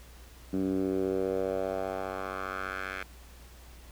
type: tone with band-pass filter sweep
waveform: 10% pulse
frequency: 95 Hz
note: F#2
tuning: 46 cents sharp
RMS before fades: -32 dBFS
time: 0.53-3.03 s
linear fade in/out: 5 ms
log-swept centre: 250 to 1900 Hz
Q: 2.5
effects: added 60 Hz sine -49 dBFS peak until 3.91 s + pink hiss -55 dBFS RMS until 3.91 s